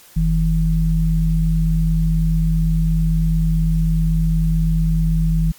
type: tone pair together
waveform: sine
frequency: 45.49 / 161.4 Hz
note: F#1 / E3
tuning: -29 / -36 cents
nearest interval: octave + minor seventh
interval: 2193 cents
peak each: -16 dBFS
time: 0.16-5.52 s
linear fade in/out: 10 ms
effects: white hiss -46 dBFS RMS until 5.58 s + MP3 96 kbps